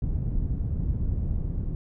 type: low-pass noise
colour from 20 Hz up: pink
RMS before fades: -27 dBFS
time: 0.02-1.75 s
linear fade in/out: 2 ms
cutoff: 140 Hz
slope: 12 dB/octave
effects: none